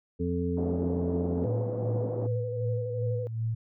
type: harmonic tone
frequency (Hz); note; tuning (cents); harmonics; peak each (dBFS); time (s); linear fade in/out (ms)
87.31; F2; 0; 1 / 2 / 3 / 5; -32 / -32 / -32 / -32; 0.19-1.47; 20
type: band-pass noise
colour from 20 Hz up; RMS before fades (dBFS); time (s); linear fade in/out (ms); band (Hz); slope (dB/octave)
pink; -37; 0.57-2.27; 5; 190 to 660; 24
type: tone with vibrato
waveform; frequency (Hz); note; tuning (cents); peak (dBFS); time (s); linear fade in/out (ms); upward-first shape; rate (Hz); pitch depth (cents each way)
sine; 494.7; B4; +3; -32; 1.44-3.27; 0; square; 12; 29
type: tone with tremolo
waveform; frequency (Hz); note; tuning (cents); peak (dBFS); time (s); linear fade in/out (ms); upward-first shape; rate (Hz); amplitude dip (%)
sine; 112.8; A2; +44; -26; 1.45-3.55; 10; sine; 2.6; 60
effects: none